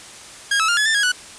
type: tone with pitch steps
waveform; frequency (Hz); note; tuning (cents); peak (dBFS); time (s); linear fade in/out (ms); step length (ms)
sawtooth; 1630 / 1302 / 1404 / 1702 / 1781 / 1649 / 1480; G#6 / E6 / F6 / G#6 / A6 / G#6 / F#6; -33 / -22 / +9 / +42 / +21 / -13 / 0; -12; 0.51-1.119; 5; 87
effects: white hiss -39 dBFS RMS until 1.38 s + resampled to 22050 Hz